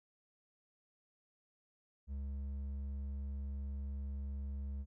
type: tone with hard clipping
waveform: sine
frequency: 69.3 Hz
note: C#2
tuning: in tune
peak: -40 dBFS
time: 2.07-4.86 s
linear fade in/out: 50 ms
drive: 5 dB
effects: none